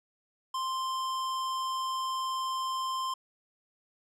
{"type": "tone", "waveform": "square", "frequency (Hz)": 1046.5, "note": "C6", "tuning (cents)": 0, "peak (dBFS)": -31, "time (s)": [0.54, 3.14], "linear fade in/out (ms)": 5, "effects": ["low-pass 9000 Hz 12 dB/octave"]}